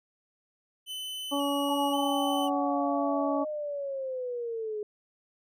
45% pulse tone with vibrato, 2966 Hz, F#7, 4 cents sharp, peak -35 dBFS, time 0.86-2.5 s, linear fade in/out 50 ms, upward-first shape square, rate 0.93 Hz, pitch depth 35 cents each way
harmonic tone, 283 Hz, C#4, 36 cents sharp, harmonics 1 / 2 / 3 / 4, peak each -29 / -32 / -34 / -35 dBFS, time 1.31-3.45 s, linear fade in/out 20 ms
sine linear sweep, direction down, 870 to 415.3 Hz, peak -31 dBFS, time 1.69-4.83 s, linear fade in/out 2 ms
effects none

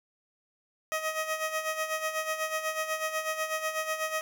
15% pulse tone with tremolo, 630 Hz, D#5, 21 cents sharp, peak -21 dBFS, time 0.92-4.21 s, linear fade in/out 0 ms, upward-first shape sine, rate 8.1 Hz, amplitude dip 65%, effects none

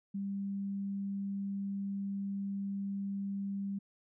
sine tone, 198 Hz, G3, 18 cents sharp, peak -34 dBFS, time 0.14-3.79 s, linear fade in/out 10 ms, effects none

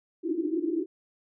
pink band-pass noise, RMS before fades -29 dBFS, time 0.23-0.86 s, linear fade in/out 20 ms, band 310 to 360 Hz, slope 96 dB/octave, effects none

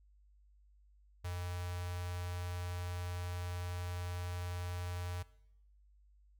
square tone with notch filter, 88.9 Hz, F2, 31 cents sharp, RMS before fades -40 dBFS, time 1.24-5.23 s, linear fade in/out 10 ms, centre 240 Hz, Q 0.58, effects noise-tail reverb RT60 0.8 s tail -19 dB re dry + added 50 Hz sine -62 dBFS peak until 6.39 s

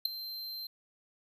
square tone with ADSR envelope, 4129 Hz, C8, 24 cents flat, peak -22 dBFS, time 0.05-0.67 s, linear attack 6 ms, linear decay 5 ms, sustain -17 dB, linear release 5 ms, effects none

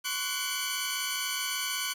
15% pulse tone cluster, 1034 / 1119 / 1483 / 2297 / 3066 Hz, C6 / C#6 / F#6 / D7 / G7, -21 / +16 / +4 / -39 / -39 cents, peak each -35 / -33 / -28 / -30 / -28 dBFS, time 0.04-1.94 s, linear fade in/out 20 ms, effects 9-bit

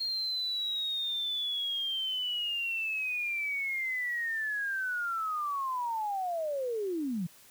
sine linear sweep, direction down, 4239 to 160 Hz, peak -30 dBFS, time 0-7.27 s, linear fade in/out 10 ms, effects white hiss -57 dBFS RMS until 7.5 s

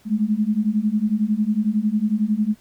sine beating tone pair, 206.6 / 217.6 Hz, G#3 / A3, -9 / -19 cents, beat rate 11 Hz, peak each -21 / -20 dBFS, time 0.05-2.56 s, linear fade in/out 50 ms, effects pink hiss -56 dBFS RMS until 2.6 s

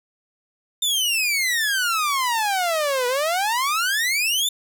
sawtooth exponential two-way sweep, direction down then up, 3621 to 482.9 to 3621 Hz, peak -16 dBFS, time 0.82-4.49 s, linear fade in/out 5 ms, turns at 3.07 s, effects none

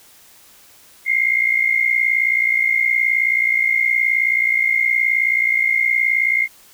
sine tone pair together, 2093 / 2152 Hz, C7 / C7, 0 / +48 cents, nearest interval unison, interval 48 cents, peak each -17 dBFS, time 1.05-6.48 s, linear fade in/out 50 ms, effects white hiss -48 dBFS RMS until 6.73 s

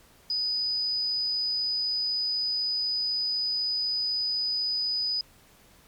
sine tone, 4978 Hz, D#8, in tune, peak -25 dBFS, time 0.3-5.21 s, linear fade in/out 2 ms, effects pink hiss -57 dBFS RMS until 5.87 s + MP3 96 kbps

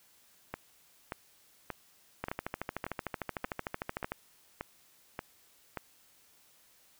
two click trains, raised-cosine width 0.5 ms, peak -21 / -19 dBFS, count 10 / 26, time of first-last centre 0.54-5.773 / 2.24-4.12 s, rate 1.72 / 13.3 Hz, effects white hiss -64 dBFS RMS until 6.99 s

